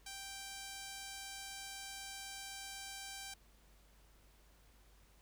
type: tone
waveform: 5% pulse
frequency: 784 Hz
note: G5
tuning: in tune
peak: -34 dBFS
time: 0.06-3.34 s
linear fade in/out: 5 ms
effects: added 50 Hz sine -64 dBFS peak until 5.21 s + pink hiss -69 dBFS RMS until 5.21 s